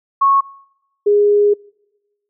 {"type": "tone pair in turn", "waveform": "sine", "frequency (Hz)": [1100, 412], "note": ["C#6", "G#4"], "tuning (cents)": [-14, -14], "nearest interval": "octave + perfect fourth", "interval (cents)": 1700, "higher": "first", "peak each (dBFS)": -9, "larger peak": "neither", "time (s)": [[0.21, 0.41], [1.06, 1.54]], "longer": "second", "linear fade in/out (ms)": 10, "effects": ["noise-tail reverb RT60 1.0 s tail -26 dB re dry"]}